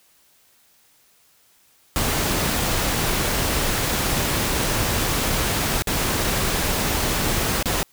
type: noise with dropouts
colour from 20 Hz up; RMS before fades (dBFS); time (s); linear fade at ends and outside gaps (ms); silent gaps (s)
pink; -22; 1.96-7.83; 0; 5.822-5.872 / 7.627-7.657
effects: white hiss -58 dBFS RMS until 7.92 s